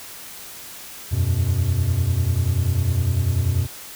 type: chord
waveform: triangle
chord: E suspended second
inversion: none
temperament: equal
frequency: 82.41 / 92.5 / 123.47 Hz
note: E2 / F#2 / B2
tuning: 0 / 0 / 0 cents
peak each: -22 / -18 / -21 dBFS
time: 1.11-3.67 s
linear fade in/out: 20 ms
effects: white hiss -38 dBFS RMS until 3.95 s